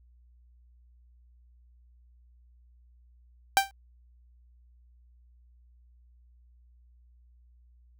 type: tone with exponential decay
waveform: sawtooth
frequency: 784 Hz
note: G5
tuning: in tune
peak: -11 dBFS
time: 3.57-3.71 s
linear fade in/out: 0 ms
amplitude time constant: 30 ms
effects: added 60 Hz sine -56 dBFS peak until 7.99 s